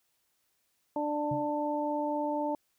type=harmonic tone; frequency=296 Hz; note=D4; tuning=14 cents sharp; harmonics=1 / 2 / 3; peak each=-33 / -33 / -33 dBFS; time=0.96-2.55 s; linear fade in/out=2 ms
type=tone with exponential decay; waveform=sine; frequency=137.1 Hz; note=C#3; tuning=19 cents flat; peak=-30 dBFS; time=1.31-1.53 s; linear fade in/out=5 ms; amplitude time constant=47 ms
effects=white hiss -75 dBFS RMS until 2.78 s